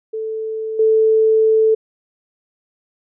sine tone with level steps, 440 Hz, A4, in tune, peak -21 / -10 dBFS, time 0.13-1.75 s, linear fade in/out 10 ms, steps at 0.79 s, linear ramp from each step 5 ms, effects none

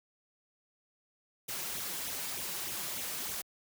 white noise with flanger, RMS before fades -38 dBFS, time 1.48-3.42 s, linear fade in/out 10 ms, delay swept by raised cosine 0.3 to 6.2 ms, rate 3.3 Hz, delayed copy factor +0.8, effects high-pass 60 Hz 12 dB/octave

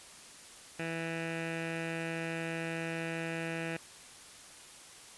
15% pulse tone with low-pass filter, 164.81 Hz, E3, in tune, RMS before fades -37 dBFS, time 0.79-3.77 s, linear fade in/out 5 ms, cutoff 2300 Hz, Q 6.3, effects white hiss -52 dBFS RMS until 5.17 s + resampled to 24000 Hz

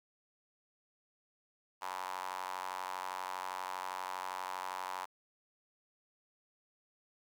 square tone with high-pass filter, 46.25 Hz, F#1, in tune, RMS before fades -41 dBFS, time 1.81-5.06 s, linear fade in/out 20 ms, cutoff 940 Hz, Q 4.7, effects 11-bit

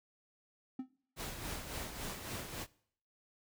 triangle tone with exponential decay, 259.8 Hz, C4, 12 cents flat, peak -32 dBFS, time 0.79-0.9 s, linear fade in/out 5 ms, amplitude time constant 23 ms
pink noise with tremolo, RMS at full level -41 dBFS, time 1.16-2.67 s, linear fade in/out 50 ms, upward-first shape sine, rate 3.6 Hz, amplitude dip 50%
effects noise-tail reverb RT60 0.6 s tail -22 dB re dry

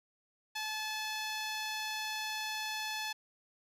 10% pulse tone with low-pass filter, 864 Hz, A5, 32 cents flat, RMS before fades -38 dBFS, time 0.55-3.13 s, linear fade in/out 10 ms, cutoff 11000 Hz, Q 0.84, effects none

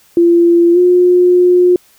sine tone with pitch glide, 342.2 to 358.2 Hz, F4 to F4, -35 to +44 cents, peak -5 dBFS, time 0.17-1.76 s, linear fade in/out 2 ms, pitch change +79 cents, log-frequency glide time 0.73-0.78 s, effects white hiss -49 dBFS RMS until 1.98 s

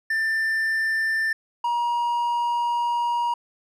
triangle tone pair in turn, 1783 / 951.6 Hz, A6 / A#5, +22 / +35 cents, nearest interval major seventh, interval 1087 cents, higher first, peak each -19 dBFS, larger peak neither, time 0.1-1.33 / 1.64-3.34 s, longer second, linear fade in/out 5 ms, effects resampled to 32000 Hz

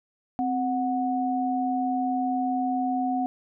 sine tone pair together, 260 / 735.4 Hz, C4 / F#5, -11 / -11 cents, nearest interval octave + tritone, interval 1800 cents, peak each -26 dBFS, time 0.39-3.26 s, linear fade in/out 0 ms, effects none

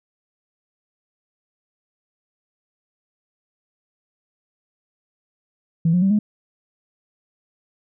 sine tone with pitch steps, 164.81 / 178.69 / 193.74 / 210.1 Hz, E3 / F3 / G3 / G#3, 0 / +40 / -20 / +20 cents, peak -13 dBFS, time 5.85-6.19 s, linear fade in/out 5 ms, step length 85 ms, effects tanh soft clip ceiling -9 dBFS

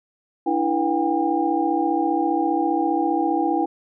sine tone cluster, 296.2 / 331.2 / 486.2 / 744 / 804 Hz, D4 / E4 / B4 / F#5 / G5, +15 / +8 / -27 / +9 / +44 cents, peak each -25 / -22 / -31 / -28 / -23 dBFS, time 0.46-3.66 s, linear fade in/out 10 ms, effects none

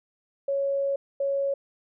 sine tone bursts at uneven times, 554.4 Hz, C#5, in tune, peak -23 dBFS, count 2, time 0.48-0.96 / 1.2-1.54 s, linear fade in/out 5 ms, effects none

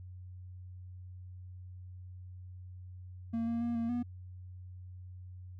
triangle tone with pitch steps, 229.3 / 232.4 / 236.1 / 230.8 / 242 Hz, A#3 / A#3 / A#3 / A#3 / B3, -28 / -5 / +22 / -17 / -35 cents, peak -29 dBFS, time 3.33-4.03 s, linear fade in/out 10 ms, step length 140 ms, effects added 91 Hz sine -45 dBFS peak until 5.59 s

